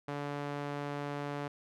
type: tone with band-pass filter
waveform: sawtooth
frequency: 144.2 Hz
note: D3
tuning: 31 cents flat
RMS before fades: -38 dBFS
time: 0.08-1.48 s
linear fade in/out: 5 ms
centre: 780 Hz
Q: 0.52
effects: none